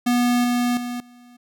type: tone with level steps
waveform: square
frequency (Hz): 243.6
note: B3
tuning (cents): -24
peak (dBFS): -17 / -19 / -27 / -46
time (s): 0.06-1.37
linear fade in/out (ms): 10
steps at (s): 0.44 / 0.77 / 1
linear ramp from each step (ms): 2
effects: none